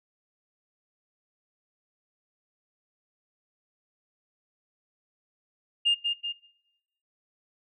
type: tone with echo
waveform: sine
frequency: 2819 Hz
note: F7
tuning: 16 cents sharp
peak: -18 dBFS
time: 5.85-5.95 s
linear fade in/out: 20 ms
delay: 190 ms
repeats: 2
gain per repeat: -5 dB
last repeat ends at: 6.33 s
effects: noise-tail reverb RT60 0.9 s tail -21 dB re dry + tanh soft clip ceiling -16 dBFS